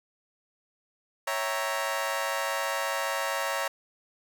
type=chord; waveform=20% pulse; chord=C# diminished seventh; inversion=none; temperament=equal; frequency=554.4 / 659.3 / 784 / 932.3 Hz; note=C#5 / E5 / G5 / Bb5; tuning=0 / 0 / 0 / 0 cents; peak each=-27 / -29 / -33 / -28 dBFS; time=1.27-3.68 s; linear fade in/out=5 ms; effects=none